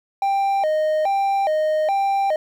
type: tone with vibrato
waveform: triangle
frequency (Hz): 698.5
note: F5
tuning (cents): 0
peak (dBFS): -15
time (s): 0.22-2.36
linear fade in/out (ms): 2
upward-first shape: square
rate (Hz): 1.2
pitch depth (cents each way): 210
effects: 9-bit